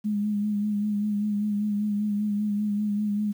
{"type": "tone with vibrato", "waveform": "sine", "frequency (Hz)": 207.7, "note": "G#3", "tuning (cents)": 0, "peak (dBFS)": -23, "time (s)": [0.04, 3.33], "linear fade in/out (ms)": 20, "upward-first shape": "sine", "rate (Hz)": 5.1, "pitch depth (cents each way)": 34, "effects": ["9-bit"]}